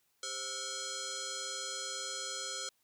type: tone with frequency modulation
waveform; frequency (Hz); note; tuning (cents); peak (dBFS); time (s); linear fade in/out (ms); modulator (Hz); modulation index
sine; 1318.5; E6; 0; -36; 0.23-2.69; 2; 922; 7.5
effects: tanh soft clip ceiling -32 dBFS + white hiss -75 dBFS RMS until 2.83 s